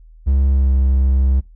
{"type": "tone with pitch glide", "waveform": "triangle", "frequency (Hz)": [67.8, 66.17], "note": ["C#2", "C2"], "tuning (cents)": [-38, 20], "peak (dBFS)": -10, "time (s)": [0.26, 1.41], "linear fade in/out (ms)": 20, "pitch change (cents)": -42, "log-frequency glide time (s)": [0.51, 0.7], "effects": ["noise-tail reverb RT60 0.2 s tail -20 dB re dry", "added 40 Hz sine -40 dBFS peak until 1.55 s"]}